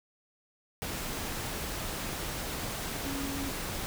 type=tone in noise; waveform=sine; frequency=276.3 Hz; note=C#4; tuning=6 cents flat; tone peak=-35 dBFS; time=3.05-3.49 s; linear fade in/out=0 ms; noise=pink; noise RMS=-36 dBFS; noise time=0.82-3.86 s; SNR=-2 dB; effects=none